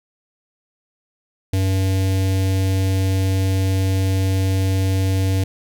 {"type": "tone with notch filter", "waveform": "square", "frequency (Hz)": 95.4, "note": "G2", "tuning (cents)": -47, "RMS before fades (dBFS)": -18, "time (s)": [1.53, 5.44], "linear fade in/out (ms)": 5, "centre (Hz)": 1200, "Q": 0.81, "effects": ["9-bit"]}